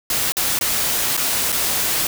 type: noise with dropouts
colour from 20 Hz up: white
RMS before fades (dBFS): -20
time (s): 0.1-2.07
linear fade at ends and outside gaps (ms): 2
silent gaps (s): 0.321-0.368 / 0.59-0.61 / 1.168-1.175 / 1.521-1.525
effects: none